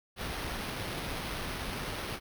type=noise with sample-and-hold; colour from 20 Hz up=pink; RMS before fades=-37 dBFS; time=0.16-2.2 s; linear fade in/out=50 ms; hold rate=7350 Hz; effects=none